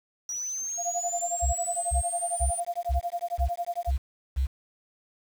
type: linear sweep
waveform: sine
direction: up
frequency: 5780 to 9370 Hz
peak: -30 dBFS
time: 0.29-2.6 s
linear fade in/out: 2 ms
type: tone with tremolo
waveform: sine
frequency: 696 Hz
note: F5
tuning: 6 cents flat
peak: -25 dBFS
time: 0.77-3.92 s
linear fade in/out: 50 ms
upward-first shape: sine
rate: 11 Hz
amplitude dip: 100%
type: tone bursts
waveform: sine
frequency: 66.1 Hz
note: C2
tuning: 18 cents sharp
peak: -22 dBFS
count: 7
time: 1.42-4.47 s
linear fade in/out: 20 ms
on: 110 ms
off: 380 ms
effects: 8-bit